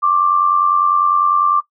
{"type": "tone pair together", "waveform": "sine", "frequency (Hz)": [1084.7, 1174.7], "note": ["C#6", "D6"], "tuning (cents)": [-38, 0], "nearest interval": "minor second", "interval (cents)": 138, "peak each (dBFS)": [-19, -12], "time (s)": [0.02, 1.61], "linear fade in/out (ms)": 20, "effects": ["noise-tail reverb RT60 0.1 s tail -17 dB re dry"]}